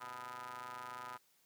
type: ring-modulated tone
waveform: sawtooth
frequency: 123 Hz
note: B2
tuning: 7 cents flat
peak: -38 dBFS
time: 0-1.18 s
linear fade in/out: 20 ms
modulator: 1120 Hz
effects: white hiss -72 dBFS RMS until 1.45 s + high-pass 60 Hz 12 dB/octave